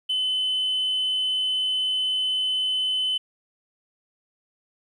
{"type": "tone", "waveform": "sine", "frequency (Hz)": 3032, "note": "F#7", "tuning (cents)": 42, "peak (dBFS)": -20, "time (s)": [0.09, 3.18], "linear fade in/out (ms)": 10, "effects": ["tanh soft clip ceiling -19 dBFS", "10-bit"]}